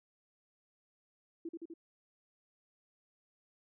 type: tone with echo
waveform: sine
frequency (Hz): 332.3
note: E4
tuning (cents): +14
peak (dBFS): -38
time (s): 1.45-1.49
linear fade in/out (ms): 5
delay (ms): 83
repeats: 3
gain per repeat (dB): -2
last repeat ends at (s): 1.739
effects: none